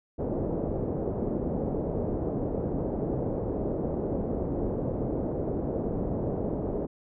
white low-pass noise, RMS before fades -30 dBFS, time 0.18-6.87 s, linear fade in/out 20 ms, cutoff 530 Hz, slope 24 dB/octave, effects none

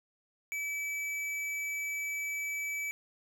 sine tone with tanh clipping, 2300 Hz, D7, 37 cents flat, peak -35 dBFS, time 0.52-2.91 s, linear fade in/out 0 ms, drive 15 dB, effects none

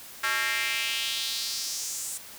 square tone with high-pass filter sweep, 123.4 Hz, B2, 1 cent flat, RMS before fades -30 dBFS, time 0.23-2.18 s, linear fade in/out 10 ms, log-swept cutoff 1500 to 8400 Hz, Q 2.6, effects white hiss -45 dBFS RMS until 2.38 s

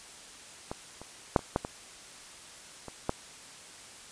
clicks, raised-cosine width 1 ms, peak -20 / -29 / -6 / -27 / -11 / -20 / -26 / -13 dBFS, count 8, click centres 0.715 / 1.016 / 1.362 / 1.392 / 1.561 / 1.649 / 2.883 / 3.094 s, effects white hiss -49 dBFS RMS until 4.11 s + resampled to 22050 Hz

